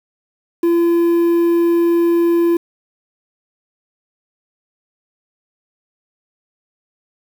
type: tone with quantisation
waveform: triangle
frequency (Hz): 340.4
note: F4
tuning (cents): -44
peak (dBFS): -9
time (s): 0.63-2.57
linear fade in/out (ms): 5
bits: 6
effects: none